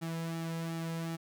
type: tone with flanger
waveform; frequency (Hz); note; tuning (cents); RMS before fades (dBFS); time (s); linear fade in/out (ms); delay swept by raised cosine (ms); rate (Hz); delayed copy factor
sawtooth; 164.81; E3; 0; -37; 0.01-1.17; 20; 1.9 to 2.72; 2.7; -0.6
effects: none